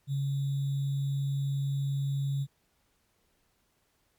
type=tone with sample-and-hold; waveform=sine; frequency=138.59 Hz; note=C#3; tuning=in tune; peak=-27 dBFS; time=0.07-2.47 s; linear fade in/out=50 ms; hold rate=3675 Hz; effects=pink hiss -72 dBFS RMS until 4.18 s + MP3 96 kbps